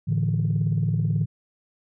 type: chord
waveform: sine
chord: A suspended fourth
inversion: none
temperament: just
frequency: 110 / 146.67 / 165 Hz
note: A2 / D3 / E3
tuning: 0 / -2 / +2 cents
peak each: -23 / -24 / -24 dBFS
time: 0.07-1.26 s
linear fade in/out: 20 ms
effects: tanh soft clip ceiling -14 dBFS